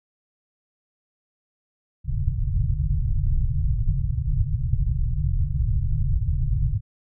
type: low-pass noise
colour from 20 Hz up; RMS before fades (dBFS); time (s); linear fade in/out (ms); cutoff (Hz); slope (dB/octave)
pink; -22; 2.04-6.81; 50; 150; 96
effects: none